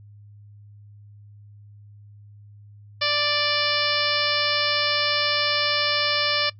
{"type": "harmonic tone with a mistuned harmonic", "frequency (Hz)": 587.3, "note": "D5", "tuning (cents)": 0, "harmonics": [1, 2, 3, 4, 5, 6, 7, 8, 9], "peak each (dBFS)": [-29, -29, -29, -29, -29, -29, -29, -29, -29], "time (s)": [3.01, 6.5], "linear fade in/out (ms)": 10, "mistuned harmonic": 7, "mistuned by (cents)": 27, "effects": ["noise-tail reverb RT60 0.1 s tail -20 dB re dry", "added 103 Hz sine -44 dBFS peak until 6.59 s"]}